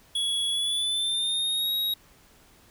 square tone with pitch glide, 3365 to 3799 Hz, G#7 to A#7, +22 to +32 cents, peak -25 dBFS, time 0.15-1.94 s, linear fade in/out 5 ms, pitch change +210 cents, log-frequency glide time 0.5-1.72 s, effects pink hiss -57 dBFS RMS until 2.7 s

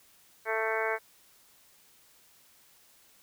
harmonic tone, 221.5 Hz, A3, 12 cents sharp, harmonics 2 / 3 / 4 / 5 / 6 / 7 / 8 / 9 / 10, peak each -33 / -35 / -36 / -39 / -40 / -35 / -39 / -39 / -37 dBFS, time 0.45-0.99 s, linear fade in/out 50 ms, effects white hiss -61 dBFS RMS until 3.22 s

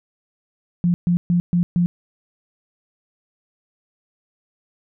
sine tone bursts, 174.61 Hz, F3, in tune, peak -14 dBFS, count 5, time 0.84-1.86 s, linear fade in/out 0 ms, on 100 ms, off 130 ms, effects none

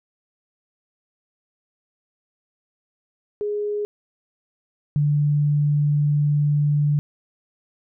sine tone pair in turn, 415.3 / 146.83 Hz, G#4 / D3, 0 / 0 cents, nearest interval octave + tritone, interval 1800 cents, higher first, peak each -22 / -16 dBFS, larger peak second, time 3.41-3.85 / 4.96-6.99 s, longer second, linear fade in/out 0 ms, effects none

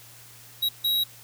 square tone bursts at uneven times, 3841 Hz, B7, 49 cents flat, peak -22 dBFS, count 2, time 0.62-0.69 / 0.84-1.04 s, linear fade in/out 10 ms, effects added 117 Hz sine -54 dBFS peak until 1.23 s + white hiss -49 dBFS RMS until 1.23 s

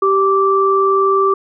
sine tone pair together, 390 / 1168.7 Hz, G4 / D6, -9 / -9 cents, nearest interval octave + perfect fifth, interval 1900 cents, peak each -13 / -13 dBFS, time 0.02-1.34 s, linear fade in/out 5 ms, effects none

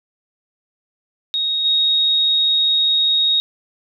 sine tone with level steps, 3755 Hz, A#7, 12 cents sharp, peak -17 / -13 dBFS, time 1.34-3.4 s, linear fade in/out 0 ms, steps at 1.64 s, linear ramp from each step 20 ms, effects none

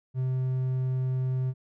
triangle tone, 129.3 Hz, C3, 20 cents flat, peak -23 dBFS, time 0.14-1.54 s, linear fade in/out 50 ms, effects none

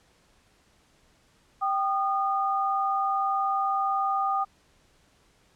sine tone pair together, 781.4 / 1223 Hz, G5 / D#6, -6 / -30 cents, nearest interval minor sixth, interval 776 cents, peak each -26 dBFS, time 1.61-4.45 s, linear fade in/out 20 ms, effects pink hiss -63 dBFS RMS until 5.55 s + low-pass 9000 Hz 12 dB/octave

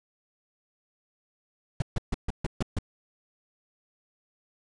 brown noise bursts, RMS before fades -26 dBFS, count 7, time 1.8-2.787 s, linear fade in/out 2 ms, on 21 ms, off 140 ms, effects resampled to 22050 Hz

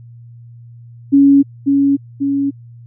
sine tone with echo, 279 Hz, C#4, 11 cents sharp, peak -5 dBFS, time 1.12-1.43 s, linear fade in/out 20 ms, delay 540 ms, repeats 2, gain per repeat -4 dB, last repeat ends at 2.51 s, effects added 118 Hz sine -35 dBFS peak until 2.86 s

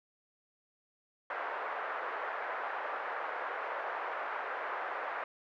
white band-pass noise, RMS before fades -38 dBFS, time 1.3-5.24 s, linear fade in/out 2 ms, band 500 to 1600 Hz, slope 24 dB/octave, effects none

